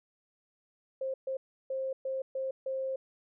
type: tone bursts at uneven times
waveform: sine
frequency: 530 Hz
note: C5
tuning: 22 cents sharp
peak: -31 dBFS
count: 6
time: 1.01-1.14 / 1.27-1.37 / 1.7-1.93 / 2.05-2.22 / 2.35-2.51 / 2.66-2.96 s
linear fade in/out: 5 ms
effects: none